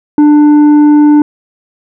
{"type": "tone with tanh clipping", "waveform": "sine", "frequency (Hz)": 296.7, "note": "D4", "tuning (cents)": 18, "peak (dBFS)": -3, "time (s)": [0.18, 1.22], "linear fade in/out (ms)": 2, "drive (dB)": 6, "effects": []}